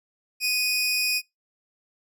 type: tone pair together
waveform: 25% pulse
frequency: 2489 / 5432 Hz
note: D#7 / F8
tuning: 0 / -49 cents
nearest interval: octave + major second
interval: 1351 cents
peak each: -19 / -24 dBFS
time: 0.4-1.22 s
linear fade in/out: 50 ms
effects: noise-tail reverb RT60 0.2 s tail -26 dB re dry